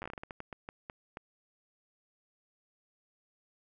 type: slowing click train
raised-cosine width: 0.5 ms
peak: -26 dBFS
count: 15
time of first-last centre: 0.02-1.171 s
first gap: 9 ms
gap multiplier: 1.3
effects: none